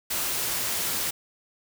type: noise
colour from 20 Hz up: white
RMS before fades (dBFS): -28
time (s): 0.1-1.11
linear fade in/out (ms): 10
effects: none